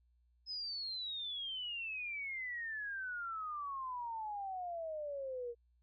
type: exponential sweep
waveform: sine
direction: down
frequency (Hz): 5150 to 466.2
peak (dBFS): -39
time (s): 0.46-5.55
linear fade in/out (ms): 50
effects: added 60 Hz sine -69 dBFS peak until 5.82 s